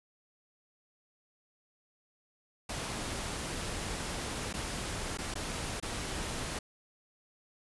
pink noise with dropouts, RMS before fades -37 dBFS, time 2.69-6.59 s, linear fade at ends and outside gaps 5 ms, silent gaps 4.529-4.538 / 5.174-5.185 / 5.341-5.354 / 5.801-5.825 s, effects resampled to 24000 Hz

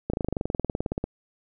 slowing click train, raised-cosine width 2 ms, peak -13 dBFS, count 21, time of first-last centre 0.1-1.04 s, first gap 35 ms, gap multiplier 1.03, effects none

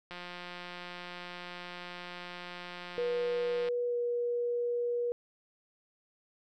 click train, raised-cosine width 0.3 ms, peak -27 dBFS, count 634, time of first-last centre 0.11-3.686 s, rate 177 Hz
sine tone with pitch glide, 484.9 to 480.2 Hz, B4 to B4, -32 to -49 cents, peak -29 dBFS, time 2.98-5.12 s, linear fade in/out 0 ms, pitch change -17 cents, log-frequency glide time 3.87-3.96 s
effects none

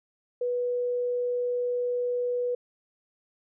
sine tone, 490 Hz, B4, 14 cents flat, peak -25 dBFS, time 0.41-2.55 s, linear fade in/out 5 ms, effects none

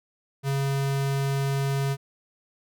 square tone, 137.8 Hz, C#3, 10 cents flat, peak -24 dBFS, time 0.43-1.97 s, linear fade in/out 50 ms, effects none

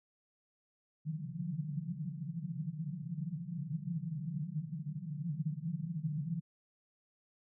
pink band-pass noise, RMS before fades -39 dBFS, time 1.05-6.41 s, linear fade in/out 20 ms, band 140 to 180 Hz, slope 96 dB/octave, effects none

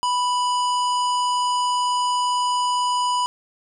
harmonic tone, 987.8 Hz, B5, in tune, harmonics 1 / 3 / 5 / 7 / 9, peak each -19 / -29 / -33 / -36 / -38 dBFS, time 0.03-3.26 s, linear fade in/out 0 ms, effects 10-bit

